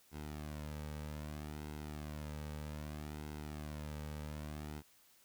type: tone with flanger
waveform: sawtooth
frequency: 75.3 Hz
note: D2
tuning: 44 cents sharp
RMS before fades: -45 dBFS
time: 0.11-4.83 s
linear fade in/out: 50 ms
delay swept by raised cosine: 1.7 to 2.9 ms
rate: 0.63 Hz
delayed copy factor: -0.55
effects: white hiss -67 dBFS RMS until 5.24 s